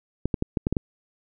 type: clicks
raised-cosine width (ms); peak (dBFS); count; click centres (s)
3; -10; 7; 0.256 / 0.342 / 0.424 / 0.572 / 0.669 / 0.726 / 0.768
effects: none